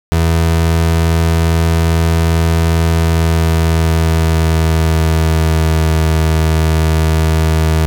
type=tone with pitch glide; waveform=30% pulse; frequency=82.41 to 79.56 Hz; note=E2 to D#2; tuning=0 to +39 cents; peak=-7 dBFS; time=0.12-7.86 s; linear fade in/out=0 ms; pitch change=-61 cents; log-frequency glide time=2.87-5.94 s; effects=none